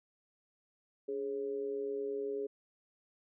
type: tone with amplitude modulation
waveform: sine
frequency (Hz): 415.3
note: G#4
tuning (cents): 0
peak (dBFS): -31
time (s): 1.08-2.47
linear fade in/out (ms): 10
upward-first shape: sine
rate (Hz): 128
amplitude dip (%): 70
effects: none